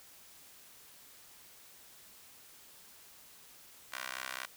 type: tone with high-pass filter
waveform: 15% pulse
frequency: 64.4 Hz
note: C2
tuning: 27 cents flat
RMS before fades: -42 dBFS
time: 3.92-4.46 s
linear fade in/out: 10 ms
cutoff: 1400 Hz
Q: 1.3
effects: white hiss -57 dBFS RMS until 4.56 s